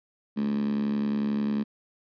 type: tone with high-pass filter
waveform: 10% pulse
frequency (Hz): 71.2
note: C#2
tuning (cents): +47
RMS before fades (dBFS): -27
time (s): 0.36-1.64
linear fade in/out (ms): 20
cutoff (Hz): 220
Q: 8.6
effects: resampled to 11025 Hz